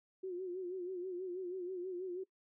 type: tone with vibrato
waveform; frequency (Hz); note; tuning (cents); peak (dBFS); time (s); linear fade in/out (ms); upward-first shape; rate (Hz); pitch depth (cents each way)
sine; 364.6; F#4; -25; -38; 0.23-2.24; 10; sine; 6.2; 74
effects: noise-tail reverb RT60 0.1 s tail -20 dB re dry